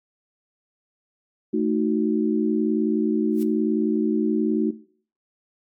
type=chord; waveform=sine; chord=D# diminished; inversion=second; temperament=equal; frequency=220 / 311.1 / 370 Hz; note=A3 / D#4 / F#4; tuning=0 / 0 / 0 cents; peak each=-24 dBFS; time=1.53-4.71 s; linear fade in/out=10 ms
type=noise with exponential growth; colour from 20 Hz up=blue; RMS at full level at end=-37 dBFS; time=3.3-3.43 s; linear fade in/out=2 ms; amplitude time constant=28 ms
effects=noise-tail reverb RT60 0.5 s tail -18 dB re dry + AAC 64 kbps